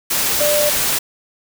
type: tone in noise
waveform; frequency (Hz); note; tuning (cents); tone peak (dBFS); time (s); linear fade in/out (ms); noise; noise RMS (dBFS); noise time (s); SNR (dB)
sine; 592; D5; +14; -15; 0.4-0.7; 10; white; -18; 0.1-0.99; 0
effects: none